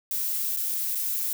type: noise with dropouts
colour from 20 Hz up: violet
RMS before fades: -28 dBFS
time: 0.11-1.33 s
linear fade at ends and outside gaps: 1 ms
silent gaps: 0.564-0.571 / 0.949-0.954 s
effects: none